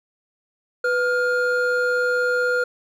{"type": "tone pair together", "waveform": "triangle", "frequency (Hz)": [495.6, 1411], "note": ["B4", "F6"], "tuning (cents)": [6, 17], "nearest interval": "octave + tritone", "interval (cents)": 1811, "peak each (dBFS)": -19, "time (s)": [0.84, 2.64], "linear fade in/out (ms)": 5, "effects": []}